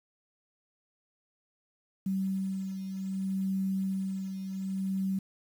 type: beating tone pair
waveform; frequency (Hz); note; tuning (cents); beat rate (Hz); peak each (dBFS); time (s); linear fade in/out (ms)
sine; 191.6 / 192.24; G3 / G3; -39 / -34; 0.64; -30 / -38; 2.06-5.19; 5
effects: 9-bit